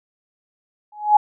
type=tone with exponential growth; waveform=sine; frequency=840 Hz; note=G#5; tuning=19 cents sharp; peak=-5 dBFS; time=0.92-1.17 s; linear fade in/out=5 ms; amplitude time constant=54 ms; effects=none